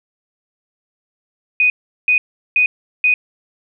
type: tone bursts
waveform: sine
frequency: 2489 Hz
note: D#7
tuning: in tune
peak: -10 dBFS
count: 4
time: 1.6-3.14 s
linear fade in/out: 2 ms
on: 100 ms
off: 380 ms
effects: none